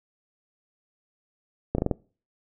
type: slowing click train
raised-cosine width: 2 ms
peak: -10 dBFS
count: 5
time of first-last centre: 1.75-1.912 s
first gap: 33 ms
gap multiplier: 1.14
effects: noise-tail reverb RT60 0.4 s tail -24 dB re dry